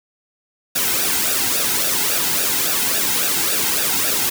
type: noise with flanger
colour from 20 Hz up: white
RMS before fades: -19 dBFS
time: 0.75-4.3 s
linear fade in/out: 10 ms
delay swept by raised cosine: 0.94 to 1.76 ms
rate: 3.6 Hz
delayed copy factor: -0.65
effects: none